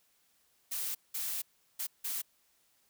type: noise bursts at uneven times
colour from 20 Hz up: blue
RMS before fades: -36 dBFS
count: 4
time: 0.71-0.95 / 1.14-1.42 / 1.79-1.87 / 2.04-2.22 s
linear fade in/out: 10 ms
effects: white hiss -71 dBFS RMS until 2.89 s